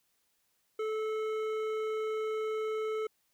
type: tone with hard clipping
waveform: sine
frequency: 435.2 Hz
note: A4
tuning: 19 cents flat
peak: -33 dBFS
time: 0.79-3.07 s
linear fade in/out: 5 ms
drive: 11 dB
effects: white hiss -75 dBFS RMS until 3.33 s